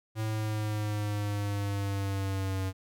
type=exponential sweep; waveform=square; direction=down; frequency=110 to 94.5 Hz; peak=-30 dBFS; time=0.15-2.73 s; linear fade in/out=50 ms; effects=none